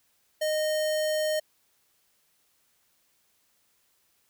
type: tone with notch filter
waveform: square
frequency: 617 Hz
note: D#5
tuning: 15 cents flat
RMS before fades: -27 dBFS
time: 0.41-1.4 s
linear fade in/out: 10 ms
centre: 1300 Hz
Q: 1.5
effects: white hiss -69 dBFS RMS until 4.29 s